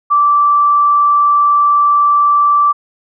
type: tone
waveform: sine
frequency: 1166 Hz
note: D6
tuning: 13 cents flat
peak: -7 dBFS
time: 0.1-2.73 s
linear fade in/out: 20 ms
effects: none